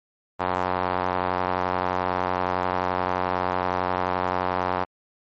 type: tone with band-pass filter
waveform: sawtooth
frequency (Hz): 91.2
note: F#2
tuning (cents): -24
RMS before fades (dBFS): -25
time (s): 0.39-4.85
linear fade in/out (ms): 20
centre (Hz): 930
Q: 1.9
effects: MP3 32 kbps